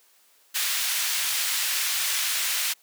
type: high-pass noise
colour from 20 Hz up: pink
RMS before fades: -26 dBFS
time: 0.54-2.74 s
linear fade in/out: 20 ms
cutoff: 2200 Hz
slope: 12 dB/octave
effects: white hiss -60 dBFS RMS until 2.82 s + high-pass 400 Hz 12 dB/octave